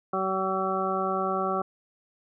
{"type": "harmonic tone", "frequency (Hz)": 190, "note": "F#3", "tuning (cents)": 46, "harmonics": [1, 2, 3, 4, 6, 7], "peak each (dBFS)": [-34, -31, -33, -31, -31, -32], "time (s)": [0.13, 1.62], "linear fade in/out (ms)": 5, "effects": []}